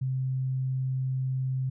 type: tone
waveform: sine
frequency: 130.81 Hz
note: C3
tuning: in tune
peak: -26 dBFS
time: 0.01-1.7 s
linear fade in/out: 10 ms
effects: none